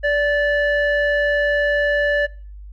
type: tone with low-pass filter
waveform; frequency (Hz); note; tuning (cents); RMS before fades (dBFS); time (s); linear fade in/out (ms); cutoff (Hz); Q
square; 582; D5; -16; -18; 0.03-2.27; 20; 1900; 3
effects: noise-tail reverb RT60 0.4 s tail -21 dB re dry + added 50 Hz sine -34 dBFS peak until 2.72 s

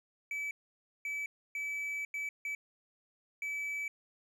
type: tone bursts at uneven times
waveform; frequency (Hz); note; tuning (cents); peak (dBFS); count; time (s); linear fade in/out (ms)
triangle; 2299; D7; -37; -33; 6; 0.31-0.51 / 1.05-1.26 / 1.55-2.05 / 2.14-2.29 / 2.45-2.55 / 3.42-3.88; 2
effects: none

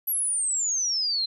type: exponential sweep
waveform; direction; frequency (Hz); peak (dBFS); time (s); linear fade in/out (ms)
sine; down; 11840 to 4061; -23; 0.07-1.26; 10
effects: none

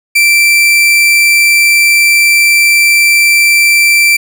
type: tone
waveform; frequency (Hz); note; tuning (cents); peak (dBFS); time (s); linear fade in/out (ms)
40% pulse; 2344; D7; -4; -4; 0.15-4.17; 10
effects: none

